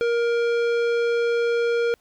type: tone with tanh clipping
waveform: sine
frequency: 470 Hz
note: A#4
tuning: 14 cents sharp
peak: -21 dBFS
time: 0.01-1.94 s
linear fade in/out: 0 ms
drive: 15 dB
effects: pink hiss -64 dBFS RMS until 2 s